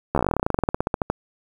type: slowing click train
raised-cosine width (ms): 1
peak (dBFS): -6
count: 26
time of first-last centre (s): 0.15-1.1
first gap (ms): 13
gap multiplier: 1.08
effects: 7-bit